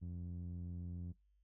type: tone with low-pass filter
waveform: sawtooth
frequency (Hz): 87.31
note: F2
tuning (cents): 0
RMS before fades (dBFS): -45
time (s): 0.01-1.13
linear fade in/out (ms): 20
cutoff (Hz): 180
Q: 1.4
effects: noise-tail reverb RT60 0.2 s tail -23 dB re dry + added 50 Hz sine -70 dBFS peak until 1.43 s